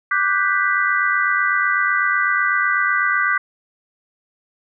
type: chord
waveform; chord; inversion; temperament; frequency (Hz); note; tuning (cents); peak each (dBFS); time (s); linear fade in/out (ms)
sine; G major seventh; second; equal; 1174.7 / 1480 / 1568 / 1975.5; D6 / F#6 / G6 / B6; 0 / 0 / 0 / 0; -21; 0.11-3.38; 5
effects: none